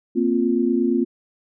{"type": "chord", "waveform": "sine", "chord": "Bb suspended second", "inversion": "none", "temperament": "equal", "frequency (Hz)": [233.1, 261.6, 349.2], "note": ["Bb3", "C4", "F4"], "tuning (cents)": [0, 0, 0], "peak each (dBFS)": -21, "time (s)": [0.15, 1.05], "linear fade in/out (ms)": 20, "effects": []}